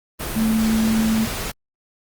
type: tone in noise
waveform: sine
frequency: 221.3 Hz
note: A3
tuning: 10 cents sharp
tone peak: -16 dBFS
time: 0.35-1.26 s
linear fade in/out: 20 ms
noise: pink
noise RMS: -27 dBFS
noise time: 0.19-1.52 s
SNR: +8 dB
effects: Opus 32 kbps